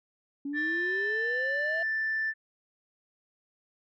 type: exponential sweep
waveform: sine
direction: up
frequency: 277.2 to 672 Hz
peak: -31 dBFS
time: 0.45-1.83 s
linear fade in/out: 5 ms
type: tone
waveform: sine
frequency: 1767 Hz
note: A6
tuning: 7 cents sharp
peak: -26 dBFS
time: 0.53-2.34 s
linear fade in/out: 50 ms
effects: tanh soft clip ceiling -23 dBFS